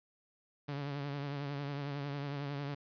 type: tone with vibrato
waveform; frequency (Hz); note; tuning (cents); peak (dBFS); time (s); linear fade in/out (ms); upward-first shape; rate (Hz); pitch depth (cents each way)
sawtooth; 142.1; C#3; +43; -33; 0.68-2.75; 10; triangle; 11; 58
effects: resampled to 11025 Hz + 11-bit